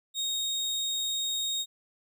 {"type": "tone", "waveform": "30% pulse", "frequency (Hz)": 3729, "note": "A#7", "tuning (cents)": 0, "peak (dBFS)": -26, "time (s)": [0.14, 1.66], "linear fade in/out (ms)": 50, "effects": []}